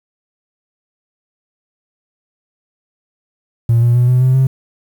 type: tone with pitch steps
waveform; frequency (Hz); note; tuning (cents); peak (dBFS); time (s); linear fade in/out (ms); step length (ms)
triangle; 116.54 / 119.54 / 122.62 / 125.77 / 129.01 / 132.33; A#2 / A#2 / B2 / B2 / C3 / C3; 0 / +44 / -12 / +32 / -24 / +20; -5; 3.69-4.47; 5; 130
effects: tanh soft clip ceiling -4 dBFS + 7-bit